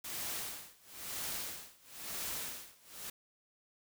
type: noise with tremolo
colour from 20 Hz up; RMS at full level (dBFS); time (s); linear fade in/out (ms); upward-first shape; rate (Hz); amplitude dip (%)
white; -39; 0.04-3.1; 5; sine; 1; 95
effects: none